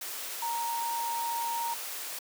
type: tone in noise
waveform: sine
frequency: 932.3 Hz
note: A#5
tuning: in tune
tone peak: -30 dBFS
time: 0.42-1.74 s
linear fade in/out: 5 ms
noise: white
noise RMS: -38 dBFS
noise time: 0.01-2.19 s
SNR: +5 dB
effects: high-pass 400 Hz 12 dB/octave